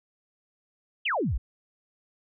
sine exponential sweep, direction down, 3300 to 42.27 Hz, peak -24 dBFS, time 1.05-1.38 s, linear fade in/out 10 ms, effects none

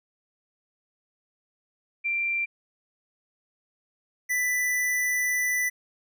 sine / square tone pair in turn, 2362 / 1986.2 Hz, D7 / B6, +9 / +9 cents, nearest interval minor third, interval 300 cents, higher first, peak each -24 / -24 dBFS, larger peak neither, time 2.04-2.46 / 4.29-5.7 s, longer second, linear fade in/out 20 ms, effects none

